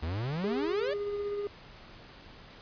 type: exponential sweep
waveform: 45% pulse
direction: up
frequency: 73.8 to 609 Hz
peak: -31 dBFS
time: 0.02-0.94 s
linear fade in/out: 10 ms
type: tone with tremolo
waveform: triangle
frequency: 408.7 Hz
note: G#4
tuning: 28 cents flat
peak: -28 dBFS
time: 0.44-1.47 s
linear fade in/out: 0 ms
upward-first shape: sine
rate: 16 Hz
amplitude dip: 30%
effects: pink hiss -51 dBFS RMS until 2.61 s + resampled to 11025 Hz